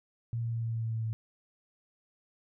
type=tone with pitch steps; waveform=sine; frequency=116.54 / 115.8 / 115.07 / 114.34 / 113.62 / 112.9 / 112.18 / 111.47 Hz; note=A#2 / A#2 / A#2 / A#2 / A#2 / A2 / A2 / A2; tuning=0 / -11 / -22 / -33 / -44 / +45 / +34 / +23 cents; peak=-30 dBFS; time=0.33-1.13 s; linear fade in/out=0 ms; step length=100 ms; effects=none